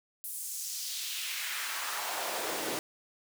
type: noise with high-pass filter sweep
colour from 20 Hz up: pink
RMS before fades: -36 dBFS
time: 0.24-2.79 s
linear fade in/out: 0 ms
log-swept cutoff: 11000 to 300 Hz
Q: 1.5
effects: none